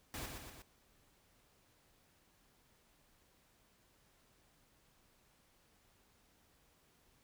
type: noise with echo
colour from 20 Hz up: pink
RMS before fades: -44 dBFS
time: 0.14-0.26 s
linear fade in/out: 0 ms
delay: 120 ms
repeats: 3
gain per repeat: -4 dB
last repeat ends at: 0.62 s
effects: pink hiss -71 dBFS RMS until 7.23 s